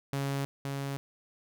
sawtooth tone pair in turn, 138.59 / 138.59 Hz, C#3 / C#3, 0 / 0 cents, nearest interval unison, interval 0 cents, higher neither, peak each -26 / -29 dBFS, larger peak first, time 0.13-0.45 / 0.65-0.97 s, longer neither, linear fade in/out 0 ms, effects none

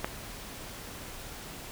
click, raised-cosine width 0.5 ms, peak -14 dBFS, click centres 0.045 s, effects pink hiss -43 dBFS RMS until 1.71 s

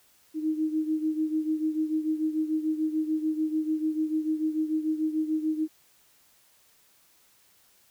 sine beating tone pair, 310.9 / 317.7 Hz, D#4 / D#4, -1 / +36 cents, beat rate 6.8 Hz, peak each -26 / -31 dBFS, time 0.34-5.68 s, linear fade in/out 50 ms, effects white hiss -62 dBFS RMS until 7.9 s

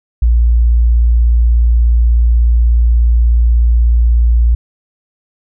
sine tone, 58.27 Hz, A#1, in tune, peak -6 dBFS, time 0.22-4.55 s, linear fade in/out 5 ms, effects none

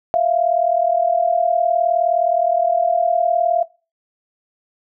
sine tone pair together, 659.3 / 698.7 Hz, E5 / F5, 0 / +1 cents, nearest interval minor second, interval 101 cents, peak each -16 dBFS, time 0.14-3.63 s, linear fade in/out 0 ms, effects noise-tail reverb RT60 0.3 s tail -20 dB re dry

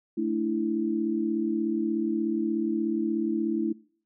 sine chord, A suspended fourth, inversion none, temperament just, 220 / 293.3 / 330 Hz, A3 / D4 / E4, 0 / -2 / +2 cents, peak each -30 / -31 / -27 dBFS, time 0.17-3.73 s, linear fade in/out 10 ms, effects noise-tail reverb RT60 0.5 s tail -23 dB re dry

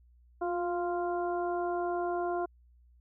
harmonic tone with a mistuned harmonic, 348.2 Hz, F4, 5 cents flat, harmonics 1 / 2 / 3 / 4, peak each -32 / -33 / -40 / -43 dBFS, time 0.41-2.46 s, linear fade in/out 10 ms, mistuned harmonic 1, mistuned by +28 cents, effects added 60 Hz sine -58 dBFS peak until 3 s

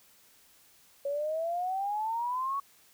sine exponential sweep, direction up, 554.4 to 1128 Hz, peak -29 dBFS, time 1.05-2.6 s, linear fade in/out 5 ms, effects white hiss -61 dBFS RMS until 2.93 s

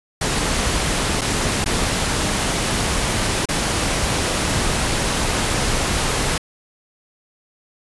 pink noise with dropouts, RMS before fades -20 dBFS, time 0.21-6.38 s, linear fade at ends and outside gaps 5 ms, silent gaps 1.211-1.215 / 1.644-1.659 / 3.456-3.487 s, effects resampled to 24000 Hz

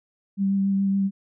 sine tone with vibrato, 196 Hz, G3, in tune, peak -19 dBFS, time 0.37-1.11 s, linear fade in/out 50 ms, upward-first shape triangle, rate 7.1 Hz, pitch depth 17 cents each way, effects none

